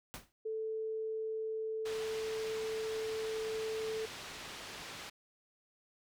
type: noise with exponential decay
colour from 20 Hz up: pink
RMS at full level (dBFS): -41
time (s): 0.14-0.32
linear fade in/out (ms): 0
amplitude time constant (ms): 38
type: tone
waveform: sine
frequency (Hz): 440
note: A4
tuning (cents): 0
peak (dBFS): -35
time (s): 0.45-4.06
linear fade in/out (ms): 10
type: low-pass noise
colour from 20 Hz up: white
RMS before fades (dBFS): -47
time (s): 1.85-5.1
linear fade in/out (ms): 10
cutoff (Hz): 4200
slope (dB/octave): 12
effects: none